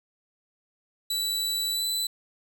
sawtooth tone with pitch glide, 3951 to 3992 Hz, B7 to B7, 0 to +18 cents, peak -23 dBFS, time 1.1-2.07 s, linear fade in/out 5 ms, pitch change +18 cents, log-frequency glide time 1.72-1.84 s, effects none

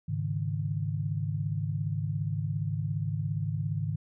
sine chord, Ab suspended fourth, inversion none, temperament just, 103.83 / 138.43 / 155.74 Hz, Ab2 / Db3 / Eb3, 0 / -2 / +2 cents, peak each -32 / -34 / -32 dBFS, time 0.08-3.96 s, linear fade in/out 10 ms, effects none

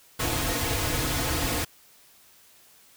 pink noise with comb filter, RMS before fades -27 dBFS, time 0.19-1.65 s, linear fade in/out 10 ms, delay 5.1 ms, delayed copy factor -0.95, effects white hiss -56 dBFS RMS until 2.96 s

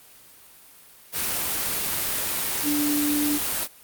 sine tone in noise, 293.7 Hz, D4, in tune, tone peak -22 dBFS, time 2.63-3.4 s, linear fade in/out 50 ms, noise white, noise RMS -26 dBFS, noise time 1.12-3.68 s, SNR +1 dB, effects white hiss -50 dBFS RMS until 3.83 s + Opus 32 kbps

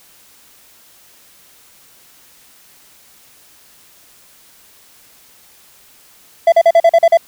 triangle tone bursts, 670 Hz, E5, 28 cents sharp, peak -3 dBFS, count 8, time 6.47-7.173 s, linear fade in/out 5 ms, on 52 ms, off 41 ms, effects white hiss -47 dBFS RMS until 7.27 s

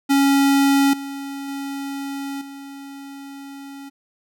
square tone with level steps, 277.2 Hz, C#4, in tune, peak -14 / -29 / -27 / -35 dBFS, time 0.09-3.9 s, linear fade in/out 20 ms, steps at 0.93 / 1.48 / 2.41 s, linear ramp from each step 5 ms, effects none

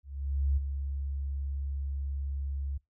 sine tone with ADSR envelope, 69.3 Hz, C#2, in tune, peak -23 dBFS, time 0.03-2.78 s, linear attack 540 ms, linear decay 16 ms, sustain -8 dB, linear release 11 ms, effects noise-tail reverb RT60 0.2 s tail -25 dB re dry

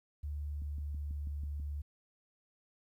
sine tone with pitch glide, 73.42 to 72.7 Hz, D2 to D2, 0 to -17 cents, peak -36 dBFS, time 0.23-1.82 s, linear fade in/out 10 ms, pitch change -17 cents, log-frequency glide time 0.38-1.29 s
click train, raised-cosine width 5 ms, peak -38 dBFS, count 7, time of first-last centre 0.62-1.599 s, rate 6.13 Hz
effects 12-bit

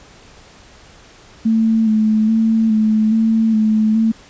sine tone with vibrato, 220 Hz, A3, in tune, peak -11 dBFS, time 1.45-4.12 s, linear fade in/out 10 ms, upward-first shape square, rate 1.2 Hz, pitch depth 26 cents each way, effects pink hiss -44 dBFS RMS until 4.29 s + resampled to 16000 Hz

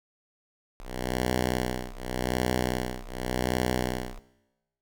5% pulse ring-modulated tone, 62.5 Hz, B1, 21 cents sharp, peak -13 dBFS, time 0.8-4.19 s, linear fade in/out 0 ms, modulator 30.8 Hz, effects noise-tail reverb RT60 1.0 s tail -19 dB re dry

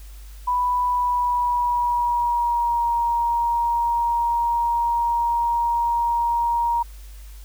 sine tone with pitch glide, 987.8 to 941 Hz, B5 to A#5, 0 to +16 cents, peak -18 dBFS, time 0.47-6.83 s, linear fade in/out 10 ms, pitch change -84 cents, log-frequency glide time 0.83-2.89 s, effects added 50 Hz sine -37 dBFS peak until 7.44 s + white hiss -51 dBFS RMS until 7.44 s

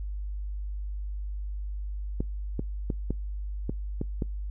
clicks, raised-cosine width 3 ms, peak -16 dBFS, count 7, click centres 2.205 / 2.594 / 2.902 / 3.106 / 3.695 / 4.014 / 4.222 s, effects noise-tail reverb RT60 0.2 s tail -26 dB re dry + added 50 Hz sine -31 dBFS peak until 4.5 s

